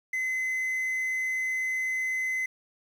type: tone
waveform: triangle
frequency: 2042 Hz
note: C7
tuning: 43 cents flat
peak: -25 dBFS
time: 0.13-2.46 s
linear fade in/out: 5 ms
effects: 9-bit